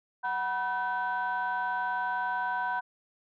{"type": "tone cluster", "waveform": "sine", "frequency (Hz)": [744, 975, 1526], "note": ["F#5", "B5", "G6"], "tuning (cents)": [9, -23, -47], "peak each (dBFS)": [-33, -30, -32], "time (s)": [0.23, 2.81], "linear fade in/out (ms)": 20, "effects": ["tanh soft clip ceiling -22 dBFS"]}